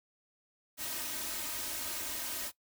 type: noise with comb filter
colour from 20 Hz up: white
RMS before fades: -38 dBFS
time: 0.77-2.52 s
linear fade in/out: 50 ms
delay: 3.2 ms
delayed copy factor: +0.75
effects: noise-tail reverb RT60 0.1 s tail -19 dB re dry